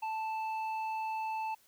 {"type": "tone with low-pass filter", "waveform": "square", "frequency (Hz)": 880, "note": "A5", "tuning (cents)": 0, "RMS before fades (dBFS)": -36, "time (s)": [0.02, 1.55], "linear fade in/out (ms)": 10, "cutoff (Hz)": 2000, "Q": 1.8, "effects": ["white hiss -66 dBFS RMS until 1.67 s"]}